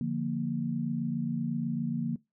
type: chord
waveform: sine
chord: Bb major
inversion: first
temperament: equal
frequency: 146.83 / 174.61 / 233.1 Hz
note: D3 / F3 / Bb3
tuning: 0 / 0 / 0 cents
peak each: -34 / -34 / -31 dBFS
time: 0.01-2.16 s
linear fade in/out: 2 ms
effects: noise-tail reverb RT60 0.2 s tail -21 dB re dry